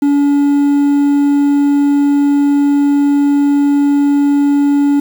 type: tone with quantisation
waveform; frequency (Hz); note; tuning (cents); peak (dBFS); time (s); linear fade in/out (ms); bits
triangle; 285.2; C#4; +49; -6; 0.02-5; 5; 6
effects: none